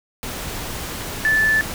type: tone in noise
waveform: sine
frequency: 1749 Hz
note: A6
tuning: 11 cents flat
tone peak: -14 dBFS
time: 1.25-1.61 s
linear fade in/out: 0 ms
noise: pink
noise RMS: -29 dBFS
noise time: 0.23-1.74 s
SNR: +12 dB
effects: none